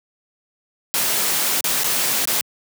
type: noise with dropouts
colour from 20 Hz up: white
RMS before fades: -20 dBFS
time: 0.94-2.41 s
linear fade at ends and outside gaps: 0 ms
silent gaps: 1.607-1.642 / 1.835-1.843 / 2.253-2.274 s
effects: high-pass 150 Hz 12 dB/octave